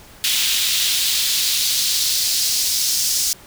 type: noise with high-pass filter sweep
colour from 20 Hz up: pink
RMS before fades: -19 dBFS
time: 0.24-3.33 s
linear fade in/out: 0 ms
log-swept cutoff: 3200 to 5400 Hz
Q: 1.9
effects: pink hiss -44 dBFS RMS until 3.46 s